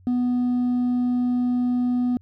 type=tone with hard clipping; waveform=triangle; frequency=246.9 Hz; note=B3; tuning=in tune; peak=-18 dBFS; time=0.07-2.17 s; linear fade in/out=0 ms; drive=1 dB; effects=added 92 Hz sine -49 dBFS peak until 2.21 s